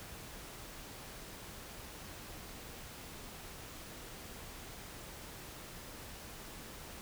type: silence
effects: pink hiss -49 dBFS RMS until 7.01 s